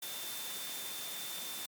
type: tone in noise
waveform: sine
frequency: 3569 Hz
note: A7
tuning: 24 cents sharp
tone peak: -45 dBFS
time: 0.02-1.66 s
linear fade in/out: 5 ms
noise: white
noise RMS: -42 dBFS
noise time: 0.02-1.66 s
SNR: -6 dB
effects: high-pass 150 Hz 12 dB/octave + MP3 96 kbps